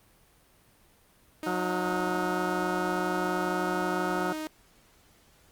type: tone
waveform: sawtooth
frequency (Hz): 311.1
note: D#4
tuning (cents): 0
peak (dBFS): -29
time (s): 1.43-4.47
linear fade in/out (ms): 0
type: harmonic tone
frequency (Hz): 181.8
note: F#3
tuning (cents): -30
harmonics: 1 / 2 / 3 / 4 / 5 / 6 / 7 / 8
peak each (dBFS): -35 / -33 / -38 / -35 / -37 / -46 / -35 / -36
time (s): 1.46-4.33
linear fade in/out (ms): 10
effects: pink hiss -61 dBFS RMS until 5.51 s + Opus 32 kbps